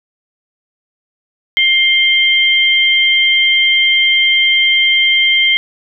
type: tone pair together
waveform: sine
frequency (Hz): 2110 / 3155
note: C7 / G7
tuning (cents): +14 / +10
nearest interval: perfect fifth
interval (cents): 696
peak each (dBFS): -11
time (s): 1.57-5.57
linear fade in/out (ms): 0
effects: none